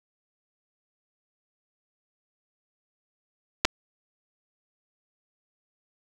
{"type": "clicks", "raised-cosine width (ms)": 0.2, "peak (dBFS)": -3, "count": 2, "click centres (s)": [3.649, 3.652], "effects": ["7-bit"]}